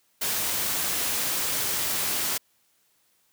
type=noise; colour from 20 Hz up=white; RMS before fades=-27 dBFS; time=0.21-2.38 s; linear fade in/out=10 ms; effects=white hiss -67 dBFS RMS until 3.32 s + high-pass 60 Hz 12 dB/octave